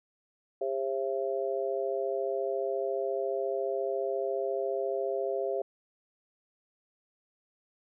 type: harmonic tone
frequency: 134.3 Hz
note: C3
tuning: 46 cents sharp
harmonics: 3 / 4 / 5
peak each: -32 / -33 / -34 dBFS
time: 0.61-5.62 s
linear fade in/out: 5 ms
effects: none